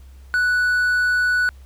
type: tone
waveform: triangle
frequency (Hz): 1480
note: F#6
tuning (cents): 0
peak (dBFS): -14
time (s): 0.34-1.49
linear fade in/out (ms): 0
effects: added 66 Hz sine -40 dBFS peak until 1.65 s + pink hiss -57 dBFS RMS until 1.65 s